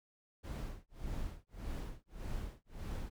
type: noise with tremolo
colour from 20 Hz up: brown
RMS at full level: -39 dBFS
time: 0.43-3.1 s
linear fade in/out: 20 ms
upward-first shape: sine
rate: 1.7 Hz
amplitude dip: 100%
effects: none